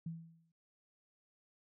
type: tone with exponential decay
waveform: sine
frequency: 164.81 Hz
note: E3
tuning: in tune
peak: -37 dBFS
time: 0.06-0.52 s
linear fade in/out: 5 ms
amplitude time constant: 100 ms
effects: none